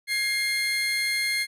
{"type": "tone pair together", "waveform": "30% pulse", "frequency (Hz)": [1665, 2121], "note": ["G#6", "C7"], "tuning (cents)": [4, 23], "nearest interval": "major third", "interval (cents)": 419, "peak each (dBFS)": [-32, -21], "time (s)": [0.07, 1.47], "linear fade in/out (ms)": 50, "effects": ["resampled to 32000 Hz"]}